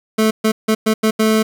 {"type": "tone bursts at uneven times", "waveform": "25% pulse", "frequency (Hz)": 218.5, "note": "A3", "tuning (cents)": -12, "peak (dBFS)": -8, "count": 6, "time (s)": [[0.18, 0.31], [0.44, 0.52], [0.68, 0.75], [0.86, 0.94], [1.03, 1.11], [1.19, 1.43]], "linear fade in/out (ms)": 10, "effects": []}